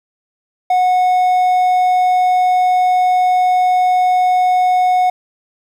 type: tone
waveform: triangle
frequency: 732 Hz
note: F#5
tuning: 19 cents flat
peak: -8 dBFS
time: 0.7-5.1 s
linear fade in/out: 5 ms
effects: 8-bit